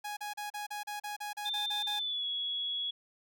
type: tone bursts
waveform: sawtooth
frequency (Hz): 830.6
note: G#5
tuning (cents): 0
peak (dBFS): -33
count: 12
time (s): 0.04-1.996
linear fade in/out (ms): 10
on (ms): 130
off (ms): 36
type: tone with pitch glide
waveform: sine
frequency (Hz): 3575 to 3355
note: A7 to G#7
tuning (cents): +27 to +17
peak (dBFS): -32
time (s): 1.45-2.91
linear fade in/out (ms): 10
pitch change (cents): -110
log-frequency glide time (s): 1.94-2.26
effects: none